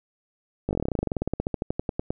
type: slowing click train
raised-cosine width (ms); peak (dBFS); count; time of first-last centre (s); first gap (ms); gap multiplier
2; -12; 28; 0.69-2.105; 19; 1.07
effects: none